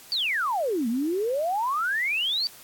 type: exponential two-way sweep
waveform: sine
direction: down then up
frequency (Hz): 4699 to 220 to 4699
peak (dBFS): -23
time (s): 0.12-2.47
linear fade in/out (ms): 0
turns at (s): 0.88
effects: white hiss -48 dBFS RMS until 2.63 s + AAC 64 kbps